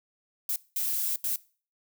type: noise bursts at uneven times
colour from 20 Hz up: violet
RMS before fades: -29 dBFS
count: 3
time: 0.49-0.56 / 0.76-1.16 / 1.24-1.36 s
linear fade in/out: 2 ms
effects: noise-tail reverb RT60 0.4 s tail -21 dB re dry